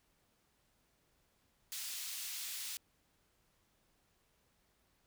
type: high-pass noise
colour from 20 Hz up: pink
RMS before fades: -43 dBFS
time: 1.72-2.77 s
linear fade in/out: 0 ms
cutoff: 3400 Hz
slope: 12 dB/octave
effects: pink hiss -75 dBFS RMS until 5.06 s